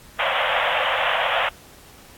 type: band-pass noise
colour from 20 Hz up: pink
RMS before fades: -22 dBFS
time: 0.19-1.49 s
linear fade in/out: 5 ms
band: 520 to 3400 Hz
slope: 96 dB/octave
effects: pink hiss -47 dBFS RMS until 2.17 s + AAC 64 kbps